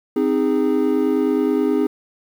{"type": "chord", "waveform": "triangle", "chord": "Ab major", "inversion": "first", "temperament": "equal with one note detuned", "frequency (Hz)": [261.6, 311.1, 410.3], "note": ["C4", "Eb4", "Ab4"], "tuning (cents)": [0, 0, -21], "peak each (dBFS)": -18, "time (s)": [0.16, 1.87], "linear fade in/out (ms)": 5, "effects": ["8-bit"]}